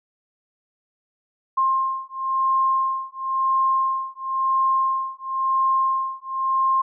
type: beating tone pair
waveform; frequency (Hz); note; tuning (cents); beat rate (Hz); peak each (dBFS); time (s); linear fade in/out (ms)
sine; 1060 / 1060.97; C6 / C6; +22 / +24; 0.97; -22; 1.57-6.82; 10
effects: none